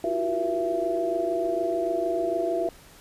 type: tone cluster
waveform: sine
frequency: 327 / 351.1 / 377.8 / 476.1 / 668 Hz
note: E4 / F4 / F#4 / A#4 / E5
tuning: -14 / +9 / +36 / +37 / +23 cents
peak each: -35 / -29 / -32 / -34 / -26 dBFS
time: 0.04-2.69 s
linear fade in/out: 2 ms
effects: pink hiss -51 dBFS RMS until 3 s + resampled to 32000 Hz